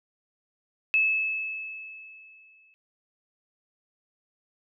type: tone with exponential decay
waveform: sine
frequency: 2603 Hz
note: E7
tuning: 22 cents flat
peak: -18 dBFS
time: 0.94-2.74 s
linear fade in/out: 0 ms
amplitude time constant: 390 ms
effects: none